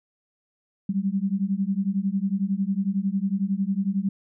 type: beating tone pair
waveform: sine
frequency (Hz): 190.1 / 201.1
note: F#3 / G3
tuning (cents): +47 / +44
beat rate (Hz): 11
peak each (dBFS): -25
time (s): 0.89-4.09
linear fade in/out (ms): 5
effects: none